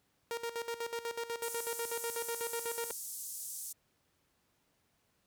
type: tone with tremolo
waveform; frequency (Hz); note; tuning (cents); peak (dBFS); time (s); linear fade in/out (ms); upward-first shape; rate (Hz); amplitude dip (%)
sawtooth; 466.2; A#4; 0; -31; 0.31-2.91; 0; square; 8.1; 75
type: band-pass noise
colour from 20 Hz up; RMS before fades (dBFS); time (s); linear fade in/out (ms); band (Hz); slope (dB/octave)
pink; -43; 1.42-3.73; 10; 7000 to 14000; 24
effects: pink hiss -75 dBFS RMS until 5.26 s + high-pass 60 Hz 12 dB/octave